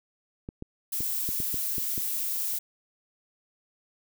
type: clicks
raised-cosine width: 3 ms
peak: -23 dBFS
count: 8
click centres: 0.489 / 0.624 / 1.006 / 1.29 / 1.402 / 1.543 / 1.782 / 1.979 s
type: noise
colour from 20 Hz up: violet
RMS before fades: -30 dBFS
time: 0.92-2.59 s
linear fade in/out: 10 ms
effects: none